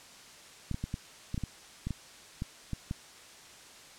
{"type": "clicks", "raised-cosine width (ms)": 5, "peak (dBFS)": -21, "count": 12, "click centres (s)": [0.713, 0.744, 0.84, 0.941, 1.344, 1.378, 1.437, 1.87, 1.907, 2.421, 2.733, 2.911], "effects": ["white hiss -52 dBFS RMS until 3.98 s", "low-pass 8000 Hz 12 dB/octave"]}